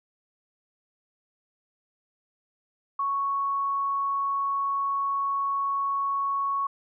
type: tone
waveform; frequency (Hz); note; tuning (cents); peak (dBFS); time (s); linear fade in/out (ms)
sine; 1109; C#6; 0; -24; 2.99-6.67; 5
effects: none